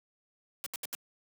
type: noise bursts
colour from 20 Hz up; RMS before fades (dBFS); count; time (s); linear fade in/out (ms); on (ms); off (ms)
white; -37; 4; 0.64-0.95; 0; 22; 74
effects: high-pass 200 Hz 12 dB/octave

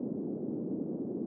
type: band-pass noise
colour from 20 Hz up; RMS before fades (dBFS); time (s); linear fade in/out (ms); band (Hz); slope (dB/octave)
pink; -36; 0-1.26; 2; 200 to 390; 24
effects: none

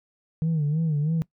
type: tone with vibrato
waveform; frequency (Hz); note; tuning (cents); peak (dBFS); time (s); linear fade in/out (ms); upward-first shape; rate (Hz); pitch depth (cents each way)
sine; 154.7; D#3; -10; -19; 0.42-1.22; 0; sine; 3.1; 110
effects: noise-tail reverb RT60 0.1 s tail -22 dB re dry + tanh soft clip ceiling -19 dBFS

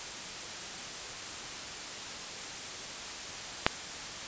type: click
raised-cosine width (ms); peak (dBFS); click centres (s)
0.3; -4; 3.665
effects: white hiss -40 dBFS RMS until 4.27 s + resampled to 16000 Hz

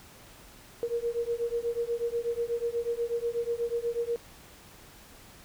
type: beating tone pair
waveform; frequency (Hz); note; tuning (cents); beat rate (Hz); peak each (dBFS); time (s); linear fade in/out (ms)
sine; 466.2 / 474.4; A#4 / A#4; 0 / +30; 8.2; -31; 0.83-4.16; 0
effects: pink hiss -52 dBFS RMS until 5.44 s

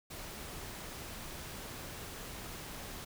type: noise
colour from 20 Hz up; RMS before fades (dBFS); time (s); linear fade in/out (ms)
pink; -45; 0.1-3.05; 10
effects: none

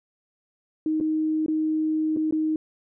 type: tone with dropouts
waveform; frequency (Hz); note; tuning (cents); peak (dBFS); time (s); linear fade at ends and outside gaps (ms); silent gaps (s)
sine; 312.5; D#4; +8; -21; 0.86-2.56; 2; 1.002-1.009 / 1.462-1.482 / 2.164-2.17 / 2.31-2.324
effects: none

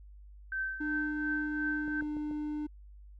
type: tone with tremolo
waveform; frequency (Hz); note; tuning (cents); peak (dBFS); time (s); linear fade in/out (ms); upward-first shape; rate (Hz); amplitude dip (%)
sine; 1548; G6; -22; -30; 0.52-2.01; 2; triangle; 2.8; 70
type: tone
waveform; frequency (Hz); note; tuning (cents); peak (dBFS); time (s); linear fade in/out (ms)
triangle; 300; D4; +37; -31; 0.8-2.67; 10
type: click train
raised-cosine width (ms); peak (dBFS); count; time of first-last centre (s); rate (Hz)
2; -34; 4; 1.88-2.312; 6.95
effects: added 50 Hz sine -49 dBFS peak until 3.19 s

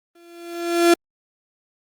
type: tone with exponential growth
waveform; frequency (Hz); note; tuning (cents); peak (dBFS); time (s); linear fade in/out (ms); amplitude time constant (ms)
35% pulse; 342.2; F4; -35; -8; 0.15-0.94; 5; 170
effects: Opus 24 kbps

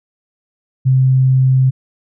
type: tone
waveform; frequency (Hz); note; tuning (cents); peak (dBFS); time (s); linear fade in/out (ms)
sine; 130.81; C3; 0; -8; 0.85-1.71; 20
effects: none

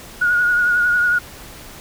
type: tone with vibrato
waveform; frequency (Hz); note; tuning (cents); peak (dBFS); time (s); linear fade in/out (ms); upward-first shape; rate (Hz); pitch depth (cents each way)
sine; 1446; F#6; -40; -13; 0.21-1.19; 10; triangle; 11; 39
effects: pink hiss -38 dBFS RMS until 1.8 s

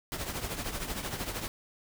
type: noise with tremolo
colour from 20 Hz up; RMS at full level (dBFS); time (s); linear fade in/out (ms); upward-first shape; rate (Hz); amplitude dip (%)
pink; -33; 0.12-1.48; 0; triangle; 13; 70
effects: none

